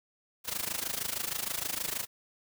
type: noise with amplitude modulation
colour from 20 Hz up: white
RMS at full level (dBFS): -31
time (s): 0.44-2.07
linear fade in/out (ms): 50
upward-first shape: sine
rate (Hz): 26.4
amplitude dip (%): 85
effects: none